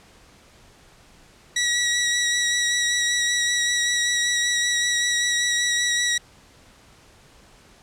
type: tone with vibrato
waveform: 15% pulse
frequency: 1925 Hz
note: B6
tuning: 45 cents flat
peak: -13 dBFS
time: 1.56-6.18 s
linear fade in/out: 5 ms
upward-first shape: sine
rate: 5.2 Hz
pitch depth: 19 cents each way
effects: pink hiss -52 dBFS RMS until 7.82 s + low-pass 9000 Hz 12 dB/octave